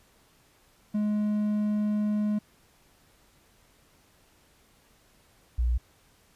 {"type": "tone pair in turn", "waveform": ["triangle", "sine"], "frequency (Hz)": [210, 59.91], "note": ["G#3", "A#1"], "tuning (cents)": [19, 48], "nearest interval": "octave + minor seventh", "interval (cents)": 2171, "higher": "first", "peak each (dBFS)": -22, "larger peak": "neither", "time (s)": [[0.94, 2.39], [5.58, 5.78]], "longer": "first", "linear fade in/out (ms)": 10, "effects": ["pink hiss -62 dBFS RMS until 6.35 s", "resampled to 32000 Hz"]}